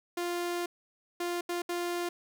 sawtooth tone bursts at uneven times, 349.2 Hz, F4, in tune, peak -27 dBFS, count 4, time 0.17-0.66 / 1.2-1.41 / 1.49-1.62 / 1.69-2.09 s, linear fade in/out 5 ms, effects none

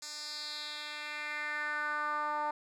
10% pulse tone with band-pass filter sweep, 298.7 Hz, D4, 29 cents sharp, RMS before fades -37 dBFS, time 0.02-2.51 s, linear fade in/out 5 ms, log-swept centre 6100 to 900 Hz, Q 3.1, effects none

